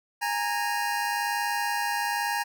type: tone pair together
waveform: 25% pulse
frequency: 825 / 926 Hz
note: G#5 / A#5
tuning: -12 / -12 cents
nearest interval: major second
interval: 200 cents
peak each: -25 dBFS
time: 0.21-2.44 s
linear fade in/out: 20 ms
effects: none